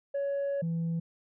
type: tone pair in turn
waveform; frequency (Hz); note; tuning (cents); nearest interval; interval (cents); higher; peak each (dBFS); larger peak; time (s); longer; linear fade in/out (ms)
sine; 560 / 166.18; C#5 / E3; +18 / +14; octave + major sixth; 2104; first; -26; neither; 0.14-0.62 / 0.62-1; first; 10
effects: tanh soft clip ceiling -27 dBFS